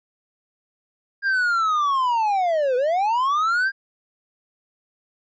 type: linear two-way sweep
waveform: triangle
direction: down then up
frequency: 1620 to 485 to 1620 Hz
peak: -16 dBFS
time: 1.22-3.72 s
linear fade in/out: 50 ms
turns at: 2.76 s
effects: resampled to 16000 Hz